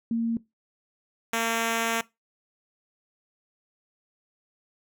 sine / 5% pulse tone pair in turn, 230 / 228.3 Hz, A#3 / A#3, -23 / -36 cents, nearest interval unison, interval 13 cents, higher first, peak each -23 / -13 dBFS, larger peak second, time 0.11-0.37 / 1.33-2.01 s, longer second, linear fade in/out 2 ms, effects noise-tail reverb RT60 0.2 s tail -20 dB re dry

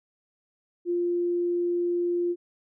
sine tone, 349.2 Hz, F4, in tune, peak -23 dBFS, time 0.85-2.36 s, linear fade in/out 50 ms, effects none

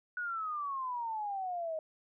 sine exponential sweep, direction down, 1480 to 622.3 Hz, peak -34 dBFS, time 0.17-1.79 s, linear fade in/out 2 ms, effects none

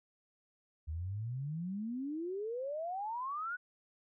sine exponential sweep, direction up, 74.6 to 1500 Hz, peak -36 dBFS, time 0.87-3.57 s, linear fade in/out 20 ms, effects none

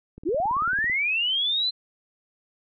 click train, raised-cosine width 3 ms, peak -28 dBFS, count 14, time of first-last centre 0.18-0.898 s, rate 18.1 Hz
sine linear sweep, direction up, 276.6 to 4114 Hz, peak -21 dBFS, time 0.25-1.71 s, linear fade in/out 20 ms
effects MP3 64 kbps

